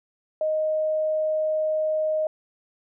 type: tone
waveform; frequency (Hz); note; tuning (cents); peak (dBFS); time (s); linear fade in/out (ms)
sine; 622.3; D#5; 0; -21; 0.41-2.27; 2
effects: none